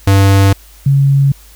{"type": "tone pair in turn", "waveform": ["square", "sine"], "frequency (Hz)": [98, 138.59], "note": ["G2", "C#3"], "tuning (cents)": [0, 0], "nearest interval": "tritone", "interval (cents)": 600, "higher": "second", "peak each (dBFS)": -6, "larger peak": "neither", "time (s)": [[0.07, 0.53], [0.86, 1.32]], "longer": "neither", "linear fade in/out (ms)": 5, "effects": ["added 51 Hz sine -39 dBFS peak until 1.55 s", "white hiss -43 dBFS RMS until 1.55 s"]}